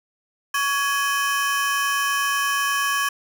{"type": "ring-modulated tone", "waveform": "35% pulse", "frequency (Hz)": 1396.9, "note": "F6", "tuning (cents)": 0, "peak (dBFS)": -15, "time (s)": [0.54, 3.09], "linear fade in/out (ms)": 5, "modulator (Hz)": 274, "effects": []}